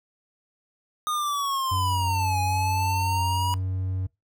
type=linear two-way sweep; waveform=square; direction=down then up; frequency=1234 to 830.6 to 970 Hz; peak=-25 dBFS; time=1.07-3.54 s; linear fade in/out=0 ms; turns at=2.4 s
type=tone; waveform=triangle; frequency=93.6 Hz; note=F#2; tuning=20 cents sharp; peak=-23 dBFS; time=1.71-4.07 s; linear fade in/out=10 ms
effects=noise-tail reverb RT60 0.2 s tail -23 dB re dry